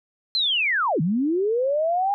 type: linear two-way sweep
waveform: sine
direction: down then up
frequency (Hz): 4186 to 147.1 to 819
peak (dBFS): -19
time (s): 0.35-2.14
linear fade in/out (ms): 0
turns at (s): 1.01
effects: none